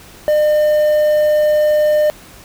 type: tone with quantisation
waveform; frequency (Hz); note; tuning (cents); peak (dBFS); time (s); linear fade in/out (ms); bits
triangle; 604; D5; +48; -8; 0.28-2.1; 0; 6
effects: pink hiss -40 dBFS RMS until 2.44 s